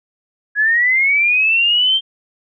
sine linear sweep, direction up, 1661.2 to 3170 Hz, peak -11 dBFS, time 0.55-2.01 s, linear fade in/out 50 ms, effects none

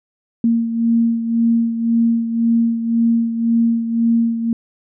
sine beating tone pair, 230.5 / 232.4 Hz, A#3 / A#3, -19 / -5 cents, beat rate 1.9 Hz, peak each -14 / -21 dBFS, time 0.44-4.53 s, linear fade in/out 2 ms, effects none

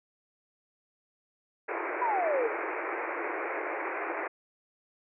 pink band-pass noise, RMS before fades -34 dBFS, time 1.68-4.28 s, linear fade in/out 10 ms, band 320 to 2400 Hz, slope 96 dB/octave
sine exponential sweep, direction down, 1023 to 439.6 Hz, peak -26 dBFS, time 2.01-2.48 s, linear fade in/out 10 ms
effects none

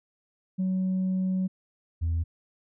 sine tone pair in turn, 186.9 / 82.75 Hz, F#3 / E2, +18 / +7 cents, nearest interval octave + major second, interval 1411 cents, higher first, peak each -22 dBFS, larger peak neither, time 0.58-1.48 / 2.01-2.24 s, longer first, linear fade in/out 20 ms, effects tanh soft clip ceiling -22 dBFS

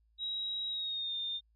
sine tone with pitch glide, 3834 to 3625 Hz, A#7 to A#7, +48 to -49 cents, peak -34 dBFS, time 0.18-1.41 s, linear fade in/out 50 ms, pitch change -97 cents, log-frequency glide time 0.69-1.15 s, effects added 55 Hz sine -67 dBFS peak until 1.55 s

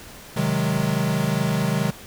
square chord, Ab dominant seventh, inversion first, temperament equal, 130.81 / 155.56 / 185 / 207.7 Hz, C3 / Eb3 / Gb3 / Ab3, 0 / 0 / 0 / 0 cents, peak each -27 / -25 / -27 / -27 dBFS, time 0.36-1.91 s, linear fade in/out 10 ms, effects pink hiss -42 dBFS RMS until 2.06 s

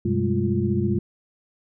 sine tone cluster, 95 / 124.7 / 196.8 / 211.8 / 349.3 Hz, F#2 / B2 / G3 / G#3 / F4, +46 / +17 / +7 / +34 / 0 cents, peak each -26 dBFS, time 0.05-0.99 s, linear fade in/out 5 ms, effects none

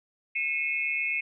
sine tone cluster, 2176 / 2469 / 2617 Hz, C#7 / D#7 / E7, -33 / -14 / -13 cents, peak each -29 / -31 / -32 dBFS, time 0.35-1.21 s, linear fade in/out 10 ms, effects none

